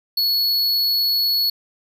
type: tone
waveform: square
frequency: 4384 Hz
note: C#8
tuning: 20 cents flat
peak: -17 dBFS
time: 0.17-1.5 s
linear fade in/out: 5 ms
effects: none